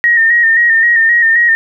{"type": "tone with vibrato", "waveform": "sine", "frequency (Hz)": 1852, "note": "A#6", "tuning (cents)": -12, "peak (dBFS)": -6, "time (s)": [0.04, 1.55], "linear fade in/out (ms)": 0, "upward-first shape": "square", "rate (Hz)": 3.8, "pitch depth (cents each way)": 37, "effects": []}